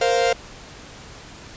45% pulse chord, Bb suspended second, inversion none, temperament equal, 466.2 / 523.3 / 698.5 Hz, Bb4 / C5 / F5, 0 / 0 / 0 cents, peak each -21 dBFS, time 0.01-0.33 s, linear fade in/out 5 ms, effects pink hiss -41 dBFS RMS until 1.56 s + resampled to 16000 Hz

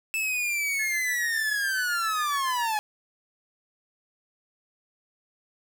45% pulse linear sweep, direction down, 2637 to 830.6 Hz, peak -25 dBFS, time 0.14-2.79 s, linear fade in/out 0 ms
sine tone with tremolo, 1730 Hz, A6, 30 cents flat, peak -29 dBFS, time 0.79-2.78 s, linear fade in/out 5 ms, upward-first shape triangle, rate 7.2 Hz, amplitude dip 95%
effects 8-bit

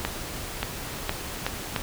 accelerating click train, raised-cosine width 0.3 ms, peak -9 dBFS, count 5, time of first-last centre 0.05-1.762 s, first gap 580 ms, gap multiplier 0.8, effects pink hiss -35 dBFS RMS until 1.82 s

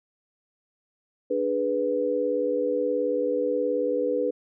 sine chord, G# diminished, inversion second, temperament equal, 293.7 / 415.3 / 493.9 Hz, D4 / G#4 / B4, 0 / 0 / 0 cents, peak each -30 / -29 / -24 dBFS, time 1.3-4.31 s, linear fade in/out 10 ms, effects none

